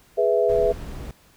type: chord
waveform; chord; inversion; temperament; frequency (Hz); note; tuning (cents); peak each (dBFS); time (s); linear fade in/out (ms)
sine; E major; first; equal; 415.3 / 493.9 / 659.3; G#4 / B4 / E5; 0 / 0 / 0; -21; 0.17-0.73; 20
type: noise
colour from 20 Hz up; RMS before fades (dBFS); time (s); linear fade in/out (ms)
brown; -33; 0.49-1.11; 2
effects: pink hiss -56 dBFS RMS until 1.36 s